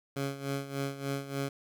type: tone with tremolo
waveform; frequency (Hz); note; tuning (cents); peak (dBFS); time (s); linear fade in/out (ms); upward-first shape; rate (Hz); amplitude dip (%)
15% pulse; 138.59; C#3; 0; -24; 0.16-1.49; 5; sine; 3.4; 75
effects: none